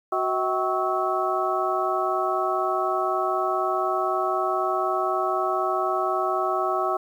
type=tone cluster; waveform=sine; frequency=370.8 / 641 / 765 / 1110 / 1301 Hz; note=F#4 / E5 / G5 / C#6 / E6; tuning=+4 / -49 / -42 / +2 / -23 cents; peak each=-28 dBFS; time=0.12-6.97 s; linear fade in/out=5 ms; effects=9-bit